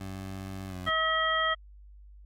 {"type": "tone with pitch glide", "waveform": "20% pulse", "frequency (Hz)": [95.7, 91.06], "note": ["G2", "F#2"], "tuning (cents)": [-41, -27], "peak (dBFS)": -32, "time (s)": [0, 0.9], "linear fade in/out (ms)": 10, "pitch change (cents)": -86, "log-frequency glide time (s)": [0.68, 0.76]}
{"type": "harmonic tone", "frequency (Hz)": 641, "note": "E5", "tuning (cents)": -49, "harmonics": [1, 2, 3, 5], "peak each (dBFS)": [-33, -28, -29, -32], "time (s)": [0.86, 1.55], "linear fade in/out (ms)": 20}
{"effects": ["added 50 Hz sine -48 dBFS peak until 2.25 s", "AAC 64 kbps"]}